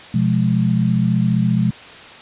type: chord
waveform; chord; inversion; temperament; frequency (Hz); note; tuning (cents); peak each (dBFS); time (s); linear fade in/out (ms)
sine; F diminished; second; just; 125.72 / 174.61 / 209.5; Cb3 / F3 / Ab3; +31 / 0 / +15; -18; 0.14-1.71; 5
effects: white hiss -38 dBFS RMS until 2.21 s + resampled to 8000 Hz